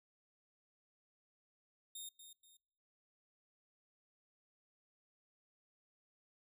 15% pulse tone with echo, 3680 Hz, A#7, 23 cents flat, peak -39 dBFS, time 1.95-2.09 s, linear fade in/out 5 ms, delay 240 ms, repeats 2, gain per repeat -9 dB, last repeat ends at 2.57 s, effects noise-tail reverb RT60 1.0 s tail -26 dB re dry

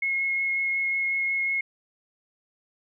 sine tone with vibrato, 2166 Hz, C#7, 41 cents flat, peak -23 dBFS, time 0.02-1.61 s, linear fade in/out 5 ms, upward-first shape sine, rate 5.5 Hz, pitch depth 8 cents each way, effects none

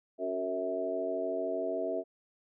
harmonic tone with a mistuned harmonic, 93 Hz, F#2, 9 cents sharp, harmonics 3 / 4 / 5 / 6 / 7, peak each -40 / -37 / -38 / -45 / -33 dBFS, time 0.18-2.04 s, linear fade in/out 50 ms, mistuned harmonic 5, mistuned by -25 cents, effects none

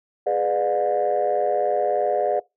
sine chord, G# diminished seventh, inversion none, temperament just, 415.3 / 498.4 / 598 / 717.6 Hz, G#4 / B4 / D5 / F5, 0 / +16 / +31 / +47 cents, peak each -25 / -25 / -22 / -23 dBFS, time 0.26-2.4 s, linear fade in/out 10 ms, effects noise-tail reverb RT60 0.2 s tail -23 dB re dry + tanh soft clip ceiling -12 dBFS

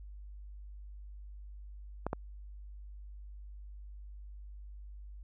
clicks, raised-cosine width 1 ms, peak -19 dBFS, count 2, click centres 2.066 / 2.131 s, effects added 50 Hz sine -45 dBFS peak until 5.23 s

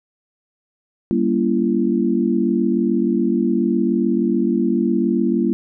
sine chord, G diminished seventh, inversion none, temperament just, 196 / 235.2 / 282.2 / 338.7 Hz, G3 / Bb3 / Db4 / Fb4, 0 / +16 / +31 / +47 cents, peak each -21 / -19 / -24 / -20 dBFS, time 1.11-5.53 s, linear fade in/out 0 ms, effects none

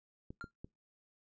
clicks, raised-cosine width 3 ms, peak -33 dBFS, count 3, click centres 0.305 / 0.442 / 0.645 s
triangle tone with exponential decay, 1391 Hz, F6, 7 cents flat, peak -37 dBFS, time 0.41-0.51 s, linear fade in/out 0 ms, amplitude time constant 21 ms
effects noise-tail reverb RT60 0.2 s tail -25 dB re dry + resampled to 16000 Hz

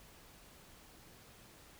silence, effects pink hiss -59 dBFS RMS until 1.79 s

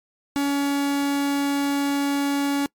45% pulse tone, 282.1 Hz, C#4, 30 cents sharp, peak -20 dBFS, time 0.36-2.66 s, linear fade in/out 0 ms, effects noise-tail reverb RT60 0.1 s tail -24 dB re dry + MP3 96 kbps

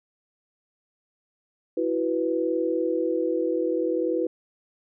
sine chord, E suspended second, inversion none, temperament equal, 329.6 / 370 / 493.9 Hz, E4 / F#4 / B4, 0 / 0 / 0 cents, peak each -26 / -28 / -26 dBFS, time 1.77-4.27 s, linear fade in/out 5 ms, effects none

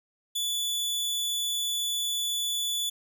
sawtooth tone, 3458 Hz, A7, 31 cents flat, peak -24 dBFS, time 0.35-2.9 s, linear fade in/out 10 ms, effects none

